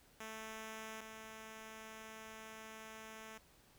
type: tone pair in turn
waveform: 5% pulse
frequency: 220 / 220 Hz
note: A3 / A3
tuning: 0 / 0 cents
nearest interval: unison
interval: 0 cents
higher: neither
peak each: -35 / -39 dBFS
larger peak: first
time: 0.2-1.01 / 1.01-3.38 s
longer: second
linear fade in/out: 5 ms
effects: pink hiss -67 dBFS RMS until 3.78 s